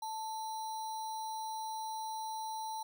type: tone with sample-and-hold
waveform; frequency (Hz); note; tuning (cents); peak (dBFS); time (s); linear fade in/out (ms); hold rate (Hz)
sine; 880; A5; 0; -37; 0.02-2.83; 5; 4900
effects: none